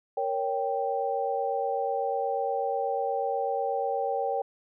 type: chord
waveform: sine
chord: G diminished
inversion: first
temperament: equal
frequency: 466.2 / 554.4 / 784 Hz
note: Bb4 / Db5 / G5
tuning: 0 / 0 / 0 cents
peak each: -31 / -31 / -29 dBFS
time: 0.17-4.42 s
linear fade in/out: 5 ms
effects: none